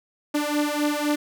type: beating tone pair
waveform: sawtooth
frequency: 293.7 / 297.6 Hz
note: D4 / D4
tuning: 0 / +23 cents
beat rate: 3.9 Hz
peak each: -21 / -21 dBFS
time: 0.34-1.16 s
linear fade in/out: 10 ms
effects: none